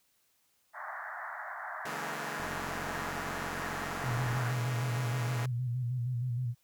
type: band-pass noise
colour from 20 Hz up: white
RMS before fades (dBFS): -41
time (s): 0.73-4.55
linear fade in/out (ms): 50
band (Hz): 620 to 1900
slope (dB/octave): 96
type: chord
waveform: 5% pulse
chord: A# half-diminished seventh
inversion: first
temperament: equal with one note detuned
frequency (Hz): 141.99 / 164.81 / 207.7 / 233.1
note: C#3 / E3 / G#3 / A#3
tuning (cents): +42 / 0 / 0 / 0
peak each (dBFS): -32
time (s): 1.85-5.46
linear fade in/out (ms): 5
type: click train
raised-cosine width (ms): 3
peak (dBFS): -32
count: 90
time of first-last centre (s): 2.4-4.373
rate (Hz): 45.1
type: tone with vibrato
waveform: sine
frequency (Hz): 122.9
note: B2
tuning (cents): -8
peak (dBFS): -30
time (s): 4.03-6.55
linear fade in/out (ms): 50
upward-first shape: square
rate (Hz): 6.4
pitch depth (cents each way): 56
effects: white hiss -72 dBFS RMS until 6.63 s